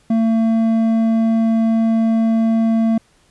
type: tone with hard clipping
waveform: sine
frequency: 225.2 Hz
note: A3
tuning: 40 cents sharp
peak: -14 dBFS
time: 0.1-2.98 s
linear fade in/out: 5 ms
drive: 6 dB
effects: pink hiss -56 dBFS RMS until 3.3 s + resampled to 24000 Hz